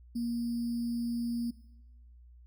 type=tone with sample-and-hold; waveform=sine; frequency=236 Hz; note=A#3; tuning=22 cents sharp; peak=-30 dBFS; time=0.15-1.51 s; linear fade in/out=10 ms; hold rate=4900 Hz; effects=noise-tail reverb RT60 1.0 s tail -19 dB re dry + added 60 Hz sine -52 dBFS peak until 2.46 s